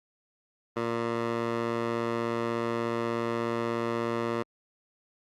15% pulse tone with band-pass filter, 116.6 Hz, A#2, 1 cent sharp, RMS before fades -30 dBFS, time 0.76-4.43 s, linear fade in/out 10 ms, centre 800 Hz, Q 0.68, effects Opus 32 kbps

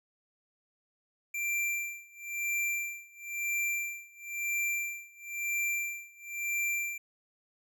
square tone with tremolo, 2359 Hz, D7, 7 cents sharp, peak -29 dBFS, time 1.34-6.98 s, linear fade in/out 5 ms, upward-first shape sine, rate 0.99 Hz, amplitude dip 95%, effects none

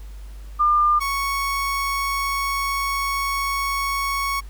sine / 30% pulse tone pair in turn, 1201 / 1108.9 Hz, D6 / C#6, +38 / 0 cents, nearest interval minor second, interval 138 cents, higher first, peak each -14 / -19 dBFS, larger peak first, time 0.59-1 / 1-4.41 s, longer second, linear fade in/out 20 ms, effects added 50 Hz sine -34 dBFS peak until 4.49 s + pink hiss -52 dBFS RMS until 4.49 s

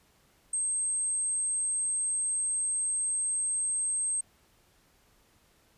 sine tone, 8372 Hz, C9, in tune, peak -27 dBFS, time 0.53-4.21 s, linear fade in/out 5 ms, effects pink hiss -65 dBFS RMS until 5.77 s + resampled to 32000 Hz

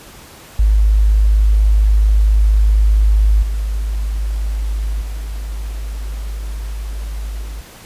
sine tone with level steps, 52.2 Hz, G#1, 10 cents sharp, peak -8 / -16 / -21 / -24 dBFS, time 0.59-7.61 s, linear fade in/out 5 ms, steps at 3.42 / 5.01 / 7.42 s, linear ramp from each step 10 ms, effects pink hiss -39 dBFS RMS until 7.85 s + resampled to 32000 Hz

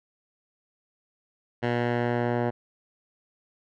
10% pulse tone with low-pass filter sweep, 120.3 Hz, B2, 45 cents flat, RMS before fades -26 dBFS, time 1.62-2.51 s, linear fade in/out 20 ms, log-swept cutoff 2400 to 1200 Hz, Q 1.1, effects none

